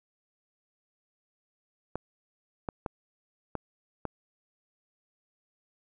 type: clicks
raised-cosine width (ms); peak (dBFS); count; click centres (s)
1; -18; 5; 1.956 / 2.688 / 2.862 / 3.553 / 4.053
effects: none